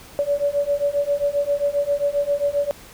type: beating tone pair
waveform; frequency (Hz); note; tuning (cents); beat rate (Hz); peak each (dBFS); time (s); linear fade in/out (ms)
sine; 569 / 576.5; C#5 / D5; +45 / -32; 7.5; -22 / -21; 0.19-2.71; 0
effects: pink hiss -44 dBFS RMS until 2.93 s